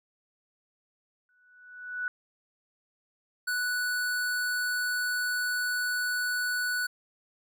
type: tone with exponential growth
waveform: sine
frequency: 1480 Hz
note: F#6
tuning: in tune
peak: -27 dBFS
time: 1.29-2.08 s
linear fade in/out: 1 ms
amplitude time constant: 170 ms
type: tone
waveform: square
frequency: 1480 Hz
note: F#6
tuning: in tune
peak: -28 dBFS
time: 3.47-6.87 s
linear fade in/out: 10 ms
effects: none